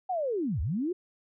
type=linear two-way sweep; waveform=sine; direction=down then up; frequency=771 to 62.2 to 378.3 Hz; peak=-27 dBFS; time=0.09-0.93 s; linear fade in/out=10 ms; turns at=0.61 s; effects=none